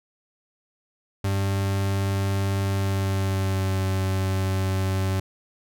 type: tone with pitch glide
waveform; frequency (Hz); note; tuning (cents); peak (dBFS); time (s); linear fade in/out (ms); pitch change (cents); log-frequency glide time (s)
40% pulse; 98 to 95.38; G2 to G2; 0 to -47; -21; 1.24-5.2; 5; -47; 2.66-3.79
effects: none